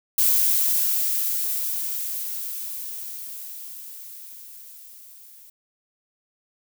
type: noise with level ramp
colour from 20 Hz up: violet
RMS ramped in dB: -18 to -48 dBFS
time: 0.18-5.5 s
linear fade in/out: 5 ms
effects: none